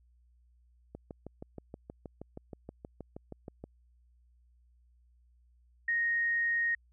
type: click train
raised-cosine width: 2 ms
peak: -29 dBFS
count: 18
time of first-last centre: 0.95-3.64 s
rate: 6.32 Hz
type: tone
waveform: sine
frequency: 1865 Hz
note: A#6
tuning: in tune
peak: -27 dBFS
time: 5.88-6.75 s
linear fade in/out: 5 ms
effects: added 60 Hz sine -62 dBFS peak until 6.92 s